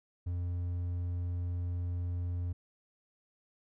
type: tone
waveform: triangle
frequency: 88 Hz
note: F2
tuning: 14 cents sharp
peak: -30 dBFS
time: 0.26-2.53 s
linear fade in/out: 10 ms
effects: none